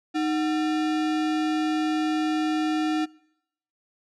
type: tone with sample-and-hold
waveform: sine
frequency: 310 Hz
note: D#4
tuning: 6 cents flat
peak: -22 dBFS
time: 0.14-3.06 s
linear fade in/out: 20 ms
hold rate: 1050 Hz
effects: noise-tail reverb RT60 0.8 s tail -24 dB re dry + low-pass 5000 Hz 12 dB/octave